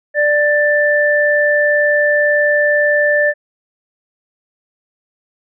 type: tone pair together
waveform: sine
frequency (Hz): 590.3 / 1769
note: D5 / A6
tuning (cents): +9 / +9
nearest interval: octave + perfect fifth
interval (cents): 1900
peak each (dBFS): -13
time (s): 0.14-3.34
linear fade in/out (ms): 50
effects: none